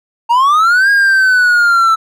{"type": "linear two-way sweep", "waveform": "triangle", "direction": "up then down", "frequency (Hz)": [912, 1637, 1316], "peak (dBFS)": -5, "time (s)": [0.29, 1.96], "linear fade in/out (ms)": 20, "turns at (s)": 0.9, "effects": []}